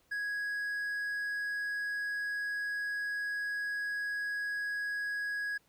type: tone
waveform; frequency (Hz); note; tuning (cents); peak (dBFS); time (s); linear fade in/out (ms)
triangle; 1661.2; G#6; 0; -31; 0.11-5.58; 10
effects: pink hiss -70 dBFS RMS until 5.68 s